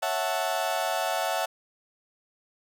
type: chord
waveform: 35% pulse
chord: F# minor seventh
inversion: second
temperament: equal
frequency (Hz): 554.4 / 659.3 / 740 / 880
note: C#5 / E5 / F#5 / A5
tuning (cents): 0 / 0 / 0 / 0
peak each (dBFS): -33 / -28 / -29 / -31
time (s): 0.02-1.46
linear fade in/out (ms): 10
effects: none